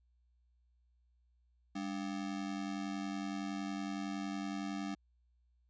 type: ring-modulated tone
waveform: square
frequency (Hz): 246.2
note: B3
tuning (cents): -5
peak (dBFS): -35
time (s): 1.75-4.95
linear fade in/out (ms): 10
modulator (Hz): 45.4
effects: added 60 Hz sine -69 dBFS peak until 5.69 s + resampled to 16000 Hz